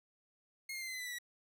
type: tone with pitch steps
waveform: sawtooth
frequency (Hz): 2149 / 2117 / 2085 / 2054 / 2024 / 1993.5 / 1963.8 / 1934.6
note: C7 / C7 / C7 / C7 / B6 / B6 / B6 / B6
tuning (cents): +46 / +20 / -7 / -33 / +42 / +16 / -10 / -36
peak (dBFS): -37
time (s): 0.69-1.186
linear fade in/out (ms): 5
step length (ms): 62
effects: none